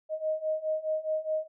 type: beating tone pair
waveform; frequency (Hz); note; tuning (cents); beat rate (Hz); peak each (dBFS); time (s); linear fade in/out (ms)
sine; 622.3 / 627.1; D#5 / D#5; 0 / +13; 4.8; -32 / -30; 0.09-1.48; 50
effects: none